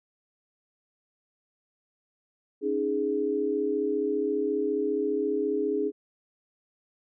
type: chord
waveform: sine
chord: C# suspended second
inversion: none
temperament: equal with one note detuned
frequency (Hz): 276.4 / 311.1 / 415.3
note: C#4 / D#4 / G#4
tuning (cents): -5 / 0 / 0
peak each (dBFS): -32 / -31 / -26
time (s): 2.61-5.92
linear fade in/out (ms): 50
effects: none